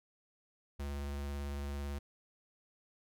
square tone with vibrato, 70.9 Hz, C#2, 40 cents sharp, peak -38 dBFS, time 0.79-1.99 s, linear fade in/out 10 ms, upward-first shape sine, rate 18 Hz, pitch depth 21 cents each way, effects none

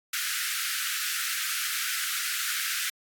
pink high-pass noise, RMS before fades -30 dBFS, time 0.13-2.9 s, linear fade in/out 5 ms, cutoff 1300 Hz, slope 96 dB/octave, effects AAC 64 kbps

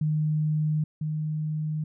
sine tone pair in turn, 153.4 / 154.07 Hz, D#3 / D#3, -24 / -17 cents, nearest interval unison, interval 7 cents, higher second, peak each -22 / -26 dBFS, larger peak first, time 0.01-0.84 / 1.01-1.84 s, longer neither, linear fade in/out 5 ms, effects none

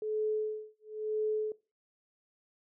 sine tone with tremolo, 430 Hz, A4, 40 cents flat, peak -28 dBFS, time 0.02-1.52 s, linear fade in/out 2 ms, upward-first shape sine, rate 1 Hz, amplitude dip 100%, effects noise-tail reverb RT60 0.3 s tail -20 dB re dry

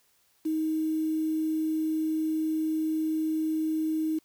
sine tone with quantisation, 314.8 Hz, D#4, 20 cents sharp, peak -25 dBFS, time 0.45-4.19 s, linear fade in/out 10 ms, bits 8, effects white hiss -67 dBFS RMS until 4.24 s

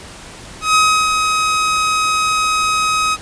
sawtooth tone with ADSR envelope, 1266 Hz, D#6, 30 cents sharp, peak -5 dBFS, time 0.61-3.17 s, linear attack 140 ms, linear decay 330 ms, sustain -5 dB, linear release 39 ms, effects pink hiss -35 dBFS RMS until 3.21 s + resampled to 22050 Hz

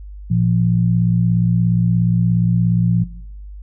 sine tone pair together, 115.88 / 172.9 Hz, A#2 / F3, -10 / -17 cents, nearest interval perfect fifth, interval 693 cents, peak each -16 dBFS, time 0.3-3.04 s, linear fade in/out 10 ms, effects noise-tail reverb RT60 0.7 s tail -17 dB re dry + added 50 Hz sine -31 dBFS peak until 3.62 s

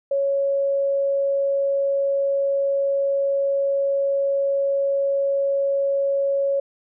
sine tone, 554.4 Hz, C#5, in tune, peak -18 dBFS, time 0.11-6.6 s, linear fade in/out 5 ms, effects none

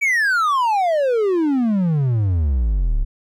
triangle exponential sweep, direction down, 2329 to 32.57 Hz, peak -13 dBFS, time 0.01-3.05 s, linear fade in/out 20 ms, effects none

